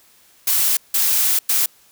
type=noise bursts at uneven times; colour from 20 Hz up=blue; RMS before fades=-17 dBFS; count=3; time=0.47-0.77 / 0.94-1.39 / 1.49-1.66 s; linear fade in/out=5 ms; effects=white hiss -53 dBFS RMS until 1.91 s